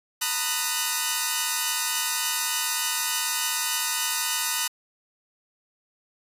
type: chord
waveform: 5% pulse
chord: B major seventh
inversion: third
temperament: equal with one note detuned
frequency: 911.6 / 987.8 / 1244.5 / 1480 Hz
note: A#5 / B5 / D#6 / F#6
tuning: -39 / 0 / 0 / 0 cents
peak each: -18 dBFS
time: 0.21-4.68 s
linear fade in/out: 10 ms
effects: resampled to 32000 Hz